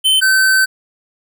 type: tone pair in turn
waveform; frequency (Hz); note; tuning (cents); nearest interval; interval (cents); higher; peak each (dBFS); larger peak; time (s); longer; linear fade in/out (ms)
square; 3074 / 1537; G7 / G6; -35 / -35; octave; 1200; first; -10 / -10; neither; 0.04-0.21 / 0.21-0.66; second; 20
effects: none